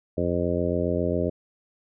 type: harmonic tone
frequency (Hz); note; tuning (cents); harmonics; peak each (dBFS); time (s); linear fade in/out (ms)
87.31; F2; 0; 1 / 2 / 3 / 4 / 5 / 6 / 7; -30 / -30 / -30 / -30 / -30 / -30 / -30; 0.17-1.3; 10
effects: none